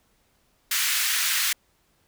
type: high-pass noise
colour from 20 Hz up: pink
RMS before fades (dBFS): -24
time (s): 0.71-1.53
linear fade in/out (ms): 5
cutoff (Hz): 1600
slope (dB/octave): 24
effects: pink hiss -66 dBFS RMS until 2.07 s